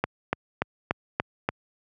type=click train; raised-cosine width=0.5 ms; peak=-8 dBFS; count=6; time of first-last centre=0.04-1.489 s; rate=3.45 Hz; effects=high-pass 80 Hz 12 dB/octave